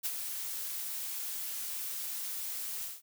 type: noise with ADSR envelope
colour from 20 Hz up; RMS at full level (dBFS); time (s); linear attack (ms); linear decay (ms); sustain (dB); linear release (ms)
blue; -32; 0.03-3.02; 27; 39; -6; 190
effects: none